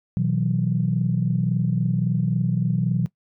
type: chord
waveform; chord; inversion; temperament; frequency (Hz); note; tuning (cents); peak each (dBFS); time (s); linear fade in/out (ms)
sine; B suspended fourth; none; equal with one note detuned; 123.47 / 161.33 / 185; B2 / E3 / F#3; 0 / -37 / 0; -23; 0.17-3.06; 0
effects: noise-tail reverb RT60 0.1 s tail -19 dB re dry + tanh soft clip ceiling -9 dBFS